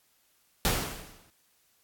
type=noise with exponential decay; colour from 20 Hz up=pink; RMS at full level=-23 dBFS; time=0.65-1.3 s; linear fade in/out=0 ms; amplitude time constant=140 ms; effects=white hiss -68 dBFS RMS until 1.83 s + AAC 64 kbps